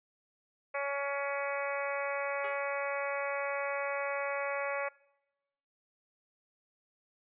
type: harmonic tone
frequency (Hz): 280.6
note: C#4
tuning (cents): +21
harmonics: 2 / 3 / 4 / 5 / 6 / 7 / 8 / 9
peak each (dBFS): -35 / -42 / -40 / -43 / -44 / -42 / -41 / -46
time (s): 0.74-4.89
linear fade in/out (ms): 10
type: tone with exponential decay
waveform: 10% pulse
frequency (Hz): 415.3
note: G#4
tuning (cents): 0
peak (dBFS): -31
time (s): 2.44-2.68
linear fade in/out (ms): 5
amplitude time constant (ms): 51
effects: noise-tail reverb RT60 0.9 s tail -22 dB re dry + resampled to 8000 Hz